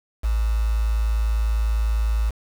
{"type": "tone with quantisation", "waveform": "sine", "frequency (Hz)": 55, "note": "A1", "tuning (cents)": 0, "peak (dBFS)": -18, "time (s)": [0.23, 2.31], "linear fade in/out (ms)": 20, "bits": 6, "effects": []}